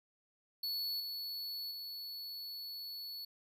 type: tone with level steps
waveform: square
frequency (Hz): 4418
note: C#8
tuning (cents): -7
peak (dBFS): -36 / -40 / -43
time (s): 0.63-3.25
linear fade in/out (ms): 5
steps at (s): 1 / 1.71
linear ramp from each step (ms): 2
effects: none